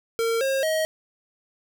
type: tone with pitch steps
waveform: square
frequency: 457.5 / 537.8 / 632.2 Hz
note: A#4 / C5 / D#5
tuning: -32 / +47 / +27 cents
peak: -22 dBFS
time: 0.19-0.85 s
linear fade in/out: 0 ms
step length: 220 ms
effects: none